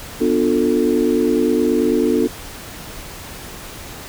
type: chord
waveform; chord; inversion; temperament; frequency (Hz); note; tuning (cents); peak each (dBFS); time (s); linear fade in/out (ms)
sine; B half-diminished seventh; none; just; 246.9 / 296.3 / 355.6 / 444.5; B3 / D4 / F4 / A4; 0 / +15 / +31 / +18; -19; 0.2-2.28; 20
effects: pink hiss -34 dBFS RMS until 4.08 s